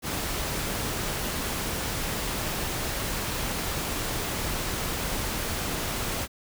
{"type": "noise", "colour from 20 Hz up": "pink", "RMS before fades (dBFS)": -30, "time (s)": [0.02, 6.28], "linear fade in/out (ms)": 50, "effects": []}